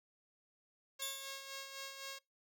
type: tone with tremolo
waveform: 5% pulse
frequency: 544 Hz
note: C#5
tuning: 33 cents flat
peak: -32 dBFS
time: 0.99-2.19 s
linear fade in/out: 10 ms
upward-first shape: sine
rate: 3.9 Hz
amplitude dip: 50%
type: tone with exponential decay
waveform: 15% pulse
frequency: 3506 Hz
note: A7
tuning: 7 cents flat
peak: -31 dBFS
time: 1.02-1.71 s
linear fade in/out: 1 ms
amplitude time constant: 150 ms
effects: noise-tail reverb RT60 0.2 s tail -23 dB re dry